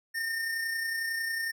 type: tone with amplitude modulation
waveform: square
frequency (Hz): 1819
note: A#6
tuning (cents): -43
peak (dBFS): -29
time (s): 0.14-1.52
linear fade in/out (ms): 20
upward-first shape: sine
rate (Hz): 31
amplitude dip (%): 35
effects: none